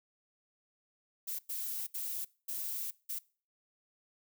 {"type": "noise bursts at uneven times", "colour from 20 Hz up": "violet", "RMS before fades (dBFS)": -38, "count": 5, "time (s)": [[1.27, 1.39], [1.49, 1.87], [1.94, 2.25], [2.48, 2.91], [3.09, 3.19]], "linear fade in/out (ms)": 10, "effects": ["noise-tail reverb RT60 0.4 s tail -23 dB re dry"]}